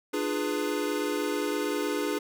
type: chord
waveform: square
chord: D diminished seventh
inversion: none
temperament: equal with one note detuned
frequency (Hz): 299.7 / 349.2 / 415.3 / 493.9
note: D4 / F4 / Ab4 / Cb5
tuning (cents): +35 / 0 / 0 / 0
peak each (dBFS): -32 / -36 / -32 / -36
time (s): 0.13-2.19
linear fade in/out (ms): 10
effects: none